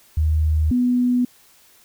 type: tone pair in turn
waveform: sine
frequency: 77.78 / 246.9 Hz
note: D#2 / B3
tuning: 0 / 0 cents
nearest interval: octave + minor sixth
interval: 2000 cents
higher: second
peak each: -15 dBFS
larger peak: neither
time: 0.17-0.71 / 0.71-1.25 s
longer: neither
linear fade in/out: 5 ms
effects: white hiss -53 dBFS RMS until 1.84 s